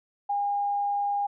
sine tone, 811 Hz, G#5, 41 cents flat, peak -24 dBFS, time 0.29-1.27 s, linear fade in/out 10 ms, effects none

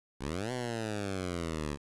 10% pulse exponential two-way sweep, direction up then down, 60.8 to 127.8 to 71.1 Hz, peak -25 dBFS, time 0.19-1.78 s, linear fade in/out 50 ms, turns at 0.52 s, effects resampled to 22050 Hz + 9-bit

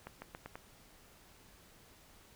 accelerating click train, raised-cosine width 0.5 ms, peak -29 dBFS, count 5, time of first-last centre 0.07-0.555 s, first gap 150 ms, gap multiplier 0.86, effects pink hiss -61 dBFS RMS until 2.35 s

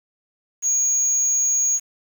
sine tone, 6645 Hz, G#8, in tune, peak -14 dBFS, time 0.62-1.8 s, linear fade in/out 50 ms, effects tanh soft clip ceiling -16 dBFS + 7-bit

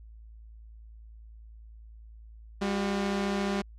sawtooth tone pair together, 199.87 / 365.5 Hz, G3 / F#4, +34 / -21 cents, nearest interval minor seventh, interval 1045 cents, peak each -24 / -31 dBFS, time 2.61-3.62 s, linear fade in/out 10 ms, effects added 55 Hz sine -46 dBFS peak until 3.78 s + low-pass 6000 Hz 12 dB/octave

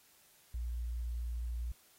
sine tone, 59 Hz, A#1, 22 cents sharp, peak -35 dBFS, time 0.54-1.72 s, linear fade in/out 5 ms, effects white hiss -65 dBFS RMS until 1.98 s + AAC 48 kbps

